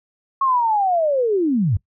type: linear sweep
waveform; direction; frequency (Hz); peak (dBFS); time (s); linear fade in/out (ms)
sine; down; 1100 to 82; -15; 0.41-1.77; 5
effects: noise-tail reverb RT60 0.1 s tail -20 dB re dry